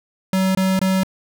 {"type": "tone bursts", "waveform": "square", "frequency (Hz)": 189.3, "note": "F#3", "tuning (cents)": 40, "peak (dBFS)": -16, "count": 3, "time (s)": [0.33, 1.034], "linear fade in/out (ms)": 2, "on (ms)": 220, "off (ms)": 22, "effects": []}